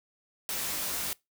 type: noise with comb filter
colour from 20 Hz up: white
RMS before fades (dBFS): -33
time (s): 0.49-1.13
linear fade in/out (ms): 0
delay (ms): 18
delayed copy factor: -0.9
effects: noise-tail reverb RT60 0.2 s tail -23 dB re dry